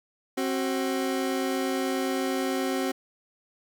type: tone pair together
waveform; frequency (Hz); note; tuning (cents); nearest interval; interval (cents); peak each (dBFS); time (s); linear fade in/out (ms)
30% pulse; 266.3 / 375.6; C4 / F#4; +31 / +26; tritone; 595; -25 / -27; 0.37-2.92; 10
effects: none